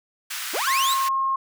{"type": "high-pass noise", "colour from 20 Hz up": "pink", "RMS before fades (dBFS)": -31, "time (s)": [0.3, 1.09], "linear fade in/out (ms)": 10, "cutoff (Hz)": 1300, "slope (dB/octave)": 24}
{"type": "linear sweep", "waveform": "sawtooth", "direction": "up", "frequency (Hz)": [223, 4174], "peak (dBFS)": -20, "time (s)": [0.53, 0.95], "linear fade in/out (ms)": 20}
{"type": "tone", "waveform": "sine", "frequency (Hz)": 1073, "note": "C6", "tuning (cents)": 43, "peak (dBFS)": -20, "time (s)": [0.67, 1.36], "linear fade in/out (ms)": 5}
{"effects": []}